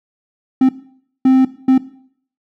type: tone bursts at uneven times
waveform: triangle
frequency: 261.6 Hz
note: C4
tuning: in tune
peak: -5 dBFS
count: 3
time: 0.61-0.69 / 1.25-1.45 / 1.68-1.78 s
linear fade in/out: 5 ms
effects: noise-tail reverb RT60 0.6 s tail -17 dB re dry